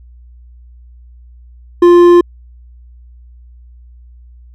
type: tone with hard clipping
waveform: triangle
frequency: 349.2 Hz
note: F4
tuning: in tune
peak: -4 dBFS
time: 1.82-2.21 s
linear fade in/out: 5 ms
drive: 10 dB
effects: added 60 Hz sine -36 dBFS peak until 4.54 s